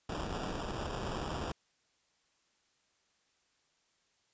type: noise with sample-and-hold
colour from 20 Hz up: pink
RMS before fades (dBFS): -38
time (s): 0.09-1.52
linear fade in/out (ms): 5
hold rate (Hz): 2100
effects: white hiss -74 dBFS RMS until 4.33 s + resampled to 16000 Hz